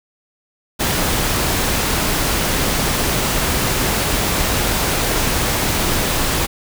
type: noise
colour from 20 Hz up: pink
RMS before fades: -18 dBFS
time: 0.79-6.47 s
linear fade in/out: 20 ms
effects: none